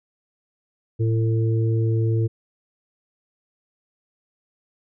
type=harmonic tone; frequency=112.4 Hz; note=A2; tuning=37 cents sharp; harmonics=1 / 3 / 4; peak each=-18 / -28 / -30 dBFS; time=0.99-2.28 s; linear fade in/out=20 ms; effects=none